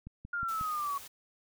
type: click train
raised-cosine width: 5 ms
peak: -31 dBFS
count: 4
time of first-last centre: 0.07-0.612 s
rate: 5.54 Hz
type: linear sweep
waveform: sine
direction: down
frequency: 1422 to 1108.7 Hz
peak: -31 dBFS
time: 0.33-0.98 s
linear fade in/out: 5 ms
type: noise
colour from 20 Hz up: white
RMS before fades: -48 dBFS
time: 0.48-1.08 s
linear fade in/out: 10 ms
effects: none